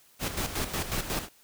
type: noise with tremolo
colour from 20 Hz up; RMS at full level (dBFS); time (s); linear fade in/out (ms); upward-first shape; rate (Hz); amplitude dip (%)
pink; -30; 0.19-1.29; 50; square; 5.5; 60
effects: white hiss -60 dBFS RMS until 1.43 s